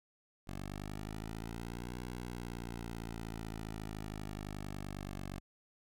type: exponential two-way sweep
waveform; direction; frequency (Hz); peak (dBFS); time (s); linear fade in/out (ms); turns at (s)
10% pulse; up then down; 47.57 to 61.3 to 47.57; -33; 0.47-5.4; 10; 1.99
effects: none